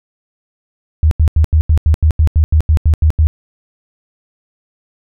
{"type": "tone bursts", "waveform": "sine", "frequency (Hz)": 77.78, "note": "D#2", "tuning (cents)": 0, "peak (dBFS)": -6, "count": 14, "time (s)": [1.03, 3.27], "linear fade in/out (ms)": 0, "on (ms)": 82, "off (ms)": 84, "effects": []}